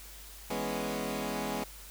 15% pulse chord, C# minor seventh, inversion first, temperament equal, 164.81 / 207.7 / 246.9 / 277.2 Hz, E3 / G#3 / B3 / C#4, 0 / 0 / 0 / 0 cents, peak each -35 / -30 / -31 / -33 dBFS, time 0.5-1.64 s, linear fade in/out 5 ms, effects added 50 Hz sine -50 dBFS peak until 1.9 s + white hiss -50 dBFS RMS until 1.9 s

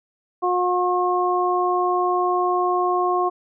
harmonic tone, 360 Hz, F#4, 47 cents flat, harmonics 1 / 2 / 3, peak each -22 / -22 / -22 dBFS, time 0.42-3.3 s, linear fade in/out 20 ms, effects none

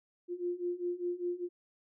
sine beating tone pair, 349.8 / 354.8 Hz, F4 / F4, +3 / +27 cents, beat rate 5 Hz, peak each -37 / -35 dBFS, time 0.28-1.49 s, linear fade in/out 50 ms, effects none

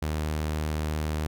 sawtooth tone, 76.9 Hz, D#2, 20 cents flat, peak -23 dBFS, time 0.02-1.27 s, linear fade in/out 5 ms, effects none

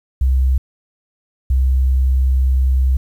sine tone pair in turn, 65.1 / 65.1 Hz, C2 / C2, -8 / -8 cents, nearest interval unison, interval 0 cents, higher neither, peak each -11 dBFS, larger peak neither, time 0.21-0.58 / 1.5-2.97 s, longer second, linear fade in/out 5 ms, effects 8-bit

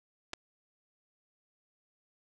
clicks, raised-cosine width 0.2 ms, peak -21 dBFS, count 2, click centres 0.333 / 0.336 s, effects none

